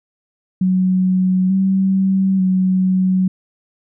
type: tone with pitch steps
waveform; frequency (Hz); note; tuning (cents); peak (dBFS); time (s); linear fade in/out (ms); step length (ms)
sine; 185.4 / 191.6 / 186.4; F#3 / G3 / F#3; +4 / -39 / +13; -12; 0.61-3.28; 5; 890
effects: none